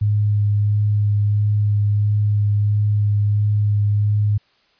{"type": "tone with vibrato", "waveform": "sine", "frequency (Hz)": 103.83, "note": "G#2", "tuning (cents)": 0, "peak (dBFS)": -14, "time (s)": [0.01, 4.38], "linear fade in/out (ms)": 10, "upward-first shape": "sine", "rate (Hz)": 1.5, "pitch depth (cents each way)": 11, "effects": ["white hiss -59 dBFS RMS until 4.79 s", "resampled to 11025 Hz"]}